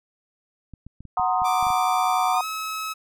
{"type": "clicks", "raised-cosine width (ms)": 5, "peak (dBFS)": -28, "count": 9, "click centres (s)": [0.737, 0.866, 1.006, 1.053, 1.197, 1.419, 1.627, 1.668, 1.704]}
{"type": "chord", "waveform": "sine", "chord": "C half-diminished seventh", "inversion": "second", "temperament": "equal", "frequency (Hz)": [740, 932.3, 1046.5, 1244.5], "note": ["Gb5", "Bb5", "C6", "Eb6"], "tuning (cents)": [0, 0, 0, 0], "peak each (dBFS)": [-22, -26, -27, -27], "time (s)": [1.17, 2.41], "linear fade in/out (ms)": 2}
{"type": "tone with pitch glide", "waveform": "sawtooth", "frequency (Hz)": [1174.7, 1288.4], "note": ["D6", "E6"], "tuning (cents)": [0, -40], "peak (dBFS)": -24, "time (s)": [1.44, 2.94], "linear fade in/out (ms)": 20, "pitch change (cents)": 160, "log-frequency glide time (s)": [2.32, 2.45]}
{"effects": []}